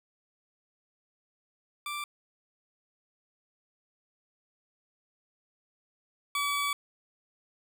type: tone pair in turn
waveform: 20% pulse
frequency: 1174.7 / 1143.9 Hz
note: D6 / D6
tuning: 0 / -46 cents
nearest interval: unison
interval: 46 cents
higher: first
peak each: -29 / -23 dBFS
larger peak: second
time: 1.86-2.04 / 6.35-6.73 s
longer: second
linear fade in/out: 2 ms
effects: none